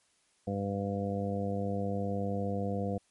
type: harmonic tone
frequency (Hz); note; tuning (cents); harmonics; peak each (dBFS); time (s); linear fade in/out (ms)
99.7; G2; +30; 1 / 2 / 3 / 4 / 5 / 6 / 7; -36 / -34 / -42 / -44 / -36 / -46 / -40; 0.47-2.98; 5
effects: white hiss -70 dBFS RMS until 3.1 s + MP3 48 kbps